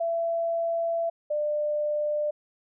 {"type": "tone pair in turn", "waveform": "sine", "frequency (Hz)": [670, 596.9], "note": ["E5", "D5"], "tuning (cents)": [28, 28], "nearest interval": "major second", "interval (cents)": 200, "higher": "first", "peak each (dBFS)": -24, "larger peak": "neither", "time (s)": [[0, 1.1], [1.3, 2.31]], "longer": "first", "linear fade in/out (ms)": 10, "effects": []}